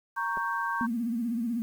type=chord; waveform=sine; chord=G diminished; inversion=first; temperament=equal; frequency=932.3 / 1108.7 / 1568 Hz; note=Bb5 / Db6 / G6; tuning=0 / 0 / 0 cents; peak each=-32 dBFS; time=0.16-0.87 s; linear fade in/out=20 ms
type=clicks; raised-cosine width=1 ms; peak=-27 dBFS; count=2; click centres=0.371 / 0.376 s
type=tone with vibrato; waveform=sine; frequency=233.3 Hz; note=A#3; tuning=2 cents sharp; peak=-27 dBFS; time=0.81-1.62 s; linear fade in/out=0 ms; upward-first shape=sine; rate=16 Hz; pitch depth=96 cents each way
effects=9-bit